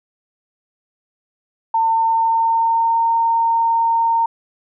sine tone with pitch glide, 903 to 917.7 Hz, A5 to A#5, +45 to -27 cents, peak -13 dBFS, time 1.74-4.26 s, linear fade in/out 5 ms, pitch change +28 cents, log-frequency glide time 1.93-3.04 s, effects none

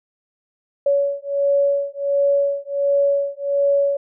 sine beating tone pair, 562 / 563.4 Hz, C#5 / C#5, +24 / +28 cents, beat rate 1.4 Hz, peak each -19 dBFS, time 0.86-3.97 s, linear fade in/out 5 ms, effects none

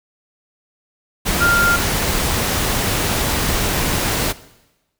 sine tone in noise, 1396.9 Hz, F6, in tune, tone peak -13 dBFS, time 1.4-1.77 s, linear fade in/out 20 ms, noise pink, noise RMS -19 dBFS, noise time 1.25-4.33 s, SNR +3 dB, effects noise-tail reverb RT60 1.0 s tail -18 dB re dry

